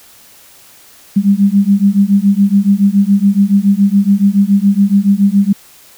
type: beating tone pair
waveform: sine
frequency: 196 / 203.1 Hz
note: G3 / G#3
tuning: 0 / -38 cents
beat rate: 7.1 Hz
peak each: -10 dBFS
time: 1.16-5.53 s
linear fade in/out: 10 ms
effects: white hiss -42 dBFS RMS until 5.97 s